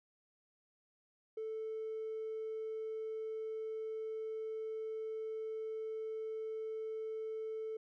sine tone with hard clipping, 440 Hz, A4, in tune, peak -39 dBFS, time 1.37-7.77 s, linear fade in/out 5 ms, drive 1 dB, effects none

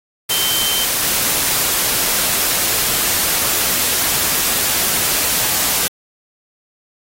sine tone in noise, 3110 Hz, G7, 14 cents flat, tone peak -19 dBFS, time 0.3-0.85 s, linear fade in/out 10 ms, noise white, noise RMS -17 dBFS, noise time 0.29-5.88 s, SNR -5 dB, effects AAC 48 kbps

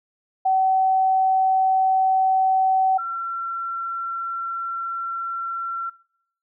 sine tone pair in turn, 760 / 1358.5 Hz, F#5 / F6, +46 / -48 cents, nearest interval minor seventh, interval 1006 cents, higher second, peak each -16 / -25 dBFS, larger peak first, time 0.45-2.98 / 2.98-5.9 s, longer second, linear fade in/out 10 ms, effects noise-tail reverb RT60 0.7 s tail -22 dB re dry

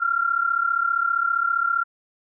sine tone pair together, 1361.8 / 1396.9 Hz, F6 / F6, -44 / 0 cents, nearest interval unison, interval 44 cents, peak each -22 dBFS, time 0-1.84 s, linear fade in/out 20 ms, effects none

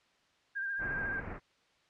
sine tone with vibrato, 1595 Hz, G6, 30 cents sharp, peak -33 dBFS, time 0.55-1.21 s, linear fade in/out 20 ms, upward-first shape sine, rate 14 Hz, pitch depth 36 cents each way
pink low-pass noise, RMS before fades -42 dBFS, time 0.78-1.4 s, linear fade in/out 50 ms, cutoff 2200 Hz, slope 48 dB/octave
effects white hiss -69 dBFS RMS until 1.89 s + low-pass 4000 Hz 12 dB/octave

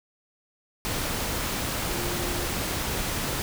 sine tone in noise, 350.3 Hz, F4, 5 cents sharp, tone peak -34 dBFS, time 1.89-2.46 s, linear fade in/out 0 ms, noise pink, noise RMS -29 dBFS, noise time 0.85-3.42 s, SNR -8 dB, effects none

